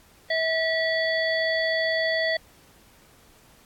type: harmonic tone with a mistuned harmonic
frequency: 648 Hz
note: E5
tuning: 30 cents flat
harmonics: 1 / 3 / 5 / 7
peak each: -25 / -25 / -33 / -33 dBFS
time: 0.3-2.37 s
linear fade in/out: 5 ms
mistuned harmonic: 5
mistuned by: +80 cents
effects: pink hiss -56 dBFS RMS until 3.65 s + AAC 64 kbps